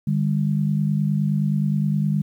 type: tone pair together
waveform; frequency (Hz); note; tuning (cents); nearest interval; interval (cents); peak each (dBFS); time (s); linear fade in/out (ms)
sine; 150.79 / 200.4; D3 / G3; +46 / +38; perfect fourth; 492; -20 / -22; 0.07-2.22; 5
effects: 9-bit